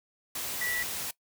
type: tone in noise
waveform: sine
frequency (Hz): 1950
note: B6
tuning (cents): -23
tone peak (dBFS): -30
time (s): 0.61-0.83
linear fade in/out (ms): 5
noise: white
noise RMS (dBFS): -35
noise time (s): 0.35-1.11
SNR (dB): +2
effects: noise-tail reverb RT60 0.1 s tail -20 dB re dry